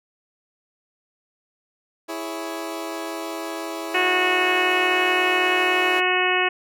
20% pulse chord, C# minor, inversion first, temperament equal, 329.6 / 415.3 / 554.4 Hz, E4 / G#4 / C#5, 0 / 0 / 0 cents, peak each -25 / -30 / -31 dBFS, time 2.08-6.01 s, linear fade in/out 20 ms
harmonic tone, 365.7 Hz, F#4, 20 cents flat, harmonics 1 / 2 / 3 / 4 / 5 / 6 / 7 / 8, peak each -25 / -26 / -27 / -29 / -25 / -27 / -24 / -28 dBFS, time 3.94-6.49 s, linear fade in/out 10 ms
effects none

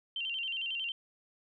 sine tone with vibrato, 2935 Hz, F#7, 15 cents flat, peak -33 dBFS, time 0.16-0.92 s, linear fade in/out 2 ms, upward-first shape square, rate 11 Hz, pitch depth 100 cents each way, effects none

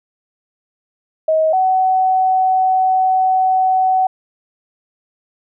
sine tone pair in turn, 633 / 751.6 Hz, D#5 / F#5, +30 / +27 cents, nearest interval minor third, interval 297 cents, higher second, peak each -11 dBFS, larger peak neither, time 1.28-1.53 / 1.53-4.07 s, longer second, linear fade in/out 5 ms, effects none

